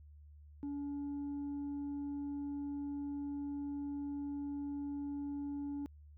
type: tone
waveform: sine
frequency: 285.3 Hz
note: C#4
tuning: 50 cents sharp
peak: -35 dBFS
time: 0.63-5.86 s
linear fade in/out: 0 ms
effects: tanh soft clip ceiling -37 dBFS + added 74 Hz sine -54 dBFS peak until 6.17 s